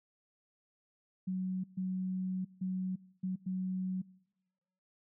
sine tone bursts at uneven times, 186 Hz, F#3, 9 cents sharp, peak -32 dBFS, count 5, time 1.27-1.64 / 1.77-2.45 / 2.61-2.96 / 3.23-3.36 / 3.46-4.02 s, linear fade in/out 10 ms, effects noise-tail reverb RT60 1.0 s tail -24 dB re dry

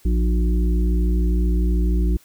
harmonic tone with a mistuned harmonic, 60.2 Hz, B1, 44 cents flat, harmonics 1 / 3 / 5 / 6, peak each -16 / -26 / -30 / -32 dBFS, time 0.05-2.17 s, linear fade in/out 5 ms, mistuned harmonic 1, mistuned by -110 cents, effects white hiss -54 dBFS RMS until 2.24 s

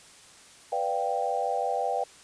sine chord, G dominant seventh, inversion first, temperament equal, 493.9 / 587.3 / 698.5 / 784 Hz, B4 / D5 / F5 / G5, 0 / 0 / 0 / 0 cents, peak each -32 / -33 / -31 / -29 dBFS, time 0.72-2.04 s, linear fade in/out 5 ms, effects white hiss -52 dBFS RMS until 2.23 s + resampled to 22050 Hz

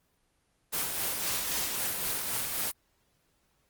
white noise with tremolo, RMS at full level -30 dBFS, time 0.72-2.72 s, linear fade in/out 20 ms, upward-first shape sine, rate 3.8 Hz, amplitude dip 35%, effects pink hiss -72 dBFS RMS until 3.69 s + Opus 24 kbps

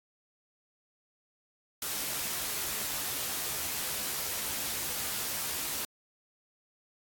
white noise with comb filter, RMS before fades -34 dBFS, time 1.82-5.85 s, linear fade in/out 2 ms, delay 14 ms, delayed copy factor +0.6, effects AAC 64 kbps

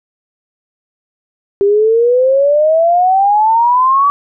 sine exponential sweep, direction up, 394 to 1153 Hz, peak -7 dBFS, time 1.61-4.1 s, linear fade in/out 0 ms, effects none

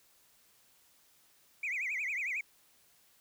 sine tone with vibrato, 2238 Hz, C#7, 16 cents sharp, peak -31 dBFS, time 1.63-2.41 s, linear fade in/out 5 ms, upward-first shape triangle, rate 11 Hz, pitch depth 250 cents each way, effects tanh soft clip ceiling -30 dBFS + white hiss -66 dBFS RMS until 3.2 s

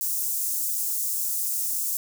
white high-pass noise, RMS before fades -27 dBFS, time 0.01-1.97 s, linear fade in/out 0 ms, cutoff 6700 Hz, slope 24 dB/octave, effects none

